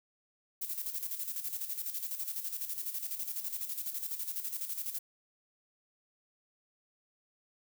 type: noise with tremolo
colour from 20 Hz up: violet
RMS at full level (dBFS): -36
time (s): 0.61-4.99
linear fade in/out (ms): 10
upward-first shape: square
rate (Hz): 12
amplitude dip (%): 60
effects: none